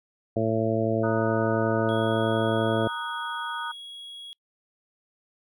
harmonic tone, 111.5 Hz, A2, 23 cents sharp, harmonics 1 / 2 / 3 / 4 / 5 / 6, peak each -29 / -29 / -29 / -29 / -29 / -29 dBFS, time 0.36-2.88 s, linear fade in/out 5 ms
sine chord, D# minor, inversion second, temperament equal, 932.3 / 1244.5 / 1480 Hz, A#5 / D#6 / F#6, 0 / 0 / 0 cents, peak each -34 dBFS, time 1.03-3.72 s, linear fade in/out 10 ms
triangle tone, 3322 Hz, G#7, in tune, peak -37 dBFS, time 1.89-4.33 s, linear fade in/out 0 ms
effects noise-tail reverb RT60 0.1 s tail -26 dB re dry

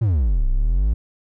triangle exponential two-way sweep, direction down then up, 121.1 to 30.02 to 58.3 Hz, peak -13 dBFS, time 0.01-0.94 s, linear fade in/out 10 ms, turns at 0.48 s, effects none

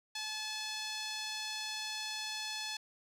sawtooth tone with band-pass filter, 862 Hz, A5, 36 cents flat, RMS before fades -40 dBFS, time 0.15-2.77 s, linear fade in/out 5 ms, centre 4500 Hz, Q 1.5, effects none

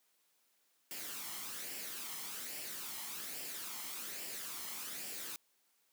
white noise with flanger, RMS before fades -44 dBFS, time 0.91-5.36 s, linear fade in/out 0 ms, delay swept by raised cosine 0.39 to 0.98 ms, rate 1.2 Hz, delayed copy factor +0.5, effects white hiss -75 dBFS RMS until 5.92 s + high-pass 200 Hz 12 dB/octave

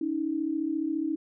sine tone pair together, 285.2 / 319.7 Hz, C#4 / D#4, +49 / +47 cents, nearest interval major second, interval 198 cents, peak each -31 / -28 dBFS, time 0.01-1.16 s, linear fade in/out 5 ms, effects none

